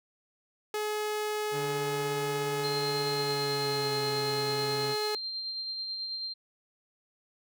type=tone; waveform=sawtooth; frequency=423.7 Hz; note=G#4; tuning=35 cents sharp; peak=-26 dBFS; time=0.74-5.15 s; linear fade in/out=2 ms
type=tone with pitch glide; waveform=sawtooth; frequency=146.83 to 134.64 Hz; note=D3 to C3; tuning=0 to +50 cents; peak=-32 dBFS; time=1.51-4.96 s; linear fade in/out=50 ms; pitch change=-150 cents; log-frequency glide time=3.1-3.99 s
type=tone with tremolo; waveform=sine; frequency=4167 Hz; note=C8; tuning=8 cents flat; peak=-32 dBFS; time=2.63-6.34 s; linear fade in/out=20 ms; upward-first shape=sine; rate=9.2 Hz; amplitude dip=30%
effects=none